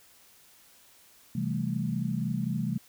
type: chord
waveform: sine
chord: A minor seventh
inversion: first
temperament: equal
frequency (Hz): 130.81 / 164.81 / 196 / 220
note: C3 / E3 / G3 / A3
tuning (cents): 0 / 0 / 0 / 0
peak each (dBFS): -33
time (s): 1.35-2.78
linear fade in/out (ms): 5
effects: white hiss -58 dBFS RMS until 2.88 s